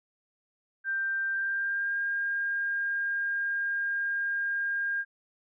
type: tone with pitch glide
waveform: sine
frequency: 1575 to 1610.9 Hz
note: G6 to G6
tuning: +8 to +47 cents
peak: -27 dBFS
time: 0.84-5.05 s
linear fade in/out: 50 ms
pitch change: +39 cents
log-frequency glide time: 1.3-1.98 s
effects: none